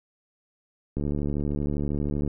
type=click train; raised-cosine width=3 ms; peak=-16 dBFS; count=96; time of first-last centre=0.97-2.277 s; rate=72.7 Hz; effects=none